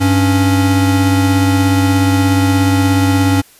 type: tone pair together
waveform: square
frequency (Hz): 98 / 277.2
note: G2 / C#4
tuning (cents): 0 / 0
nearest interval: octave + tritone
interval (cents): 1800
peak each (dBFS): -13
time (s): 0-3.42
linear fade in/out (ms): 20
effects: white hiss -45 dBFS RMS until 3.59 s + resampled to 32000 Hz